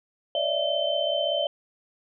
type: tone cluster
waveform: sine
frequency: 566 / 602 / 667 / 3086 Hz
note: C#5 / D5 / E5 / G7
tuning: +36 / +43 / +20 / -28 cents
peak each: -30 / -28 / -28 / -28 dBFS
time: 0.35-1.47 s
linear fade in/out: 2 ms
effects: none